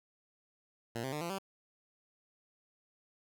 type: tone with pitch steps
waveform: 10% pulse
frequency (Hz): 116.54 / 132.33 / 150.26 / 170.62 / 193.74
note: A#2 / C3 / D3 / F3 / G3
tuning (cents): 0 / +20 / +40 / -40 / -20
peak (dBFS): -28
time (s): 0.95-1.385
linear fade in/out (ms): 5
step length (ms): 87
effects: none